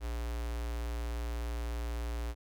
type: tone with notch filter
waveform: square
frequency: 58.27 Hz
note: A#1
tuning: in tune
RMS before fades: -36 dBFS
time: 0-2.35 s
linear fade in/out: 50 ms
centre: 190 Hz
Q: 1.5
effects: none